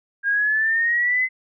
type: exponential sweep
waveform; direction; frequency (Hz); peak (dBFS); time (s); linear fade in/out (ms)
sine; up; 1610 to 2052; -17; 0.23-1.29; 50
effects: none